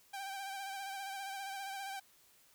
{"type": "tone with vibrato", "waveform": "sawtooth", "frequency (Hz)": 784, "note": "G5", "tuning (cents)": 0, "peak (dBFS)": -37, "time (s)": [0.13, 2], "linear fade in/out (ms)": 10, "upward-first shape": "sine", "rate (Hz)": 15, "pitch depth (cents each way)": 36, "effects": ["white hiss -66 dBFS RMS until 2.54 s"]}